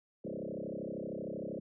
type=tone with frequency modulation; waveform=sine; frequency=370.1 Hz; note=F#4; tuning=in tune; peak=-37 dBFS; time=0.24-1.6 s; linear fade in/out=10 ms; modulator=32.9 Hz; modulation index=6.4; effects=none